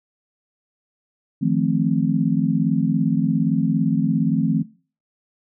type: chord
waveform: sine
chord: F dominant seventh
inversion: third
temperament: just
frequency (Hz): 157.15 / 174.61 / 218.3 / 261.9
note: Eb3 / F3 / A3 / C4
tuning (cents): +18 / 0 / -13 / +2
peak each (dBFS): -22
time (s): 1.41-4.63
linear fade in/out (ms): 20
effects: noise-tail reverb RT60 0.4 s tail -21 dB re dry